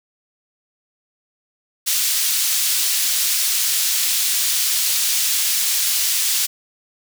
pink high-pass noise, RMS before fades -19 dBFS, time 1.86-6.47 s, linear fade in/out 20 ms, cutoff 4000 Hz, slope 12 dB/octave, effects none

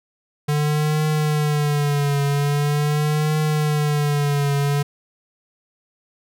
square tone with vibrato, 147.6 Hz, D3, 9 cents sharp, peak -18 dBFS, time 0.48-4.83 s, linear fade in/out 10 ms, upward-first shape triangle, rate 0.43 Hz, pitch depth 75 cents each way, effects none

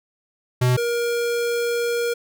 square tone pair in turn, 125.3 / 473.1 Hz, B2 / A#4, +25 / +26 cents, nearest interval octave + major seventh, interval 2301 cents, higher second, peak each -16 / -21 dBFS, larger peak first, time 0.61-0.77 / 0.77-2.14 s, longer second, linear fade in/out 10 ms, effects none

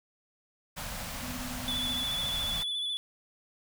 pink band-stop noise, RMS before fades -38 dBFS, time 0.76-2.64 s, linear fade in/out 20 ms, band 260 to 520 Hz, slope 48 dB/octave
sine tone with tremolo, 250 Hz, B3, 21 cents sharp, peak -38 dBFS, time 1.23-2.04 s, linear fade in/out 0 ms, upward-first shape sine, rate 18 Hz, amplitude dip 45%
triangle tone with vibrato, 3450 Hz, A7, 35 cents flat, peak -29 dBFS, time 1.68-2.97 s, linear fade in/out 0 ms, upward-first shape sine, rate 14 Hz, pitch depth 31 cents each way
effects none

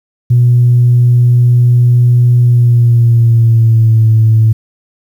sine tone with pitch glide, 121.7 to 110.96 Hz, B2 to A2, -25 to +15 cents, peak -3 dBFS, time 0.3-4.53 s, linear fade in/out 10 ms, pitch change -160 cents, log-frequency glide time 2.4-4.09 s, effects tanh soft clip ceiling 0 dBFS + 7-bit

